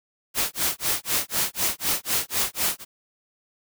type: noise with tremolo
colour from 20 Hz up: white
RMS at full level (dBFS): -22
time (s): 0.34-2.85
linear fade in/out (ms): 50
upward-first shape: sine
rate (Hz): 4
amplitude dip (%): 100
effects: none